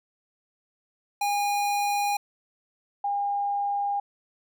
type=tone pair in turn; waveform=square / sine; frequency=816 / 808 Hz; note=G#5 / G#5; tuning=-31 / -48 cents; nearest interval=unison; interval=17 cents; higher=first; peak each=-24 dBFS; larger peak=neither; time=1.21-2.17 / 3.04-4 s; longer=neither; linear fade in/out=5 ms; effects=none